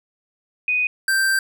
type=tone pair in turn; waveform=sine / square; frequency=2489 / 1568 Hz; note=D#7 / G6; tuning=0 / 0 cents; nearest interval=minor sixth; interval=800 cents; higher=first; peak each=-17 dBFS; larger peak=neither; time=0.68-0.87 / 1.08-1.39 s; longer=second; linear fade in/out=2 ms; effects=none